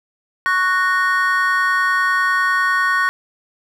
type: chord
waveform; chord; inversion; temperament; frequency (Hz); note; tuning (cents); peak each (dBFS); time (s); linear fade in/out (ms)
triangle; F# major; second; just; 1110 / 1480 / 1850; C#6 / F#6 / A#6; +2 / 0 / -14; -17; 0.46-3.09; 0
effects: none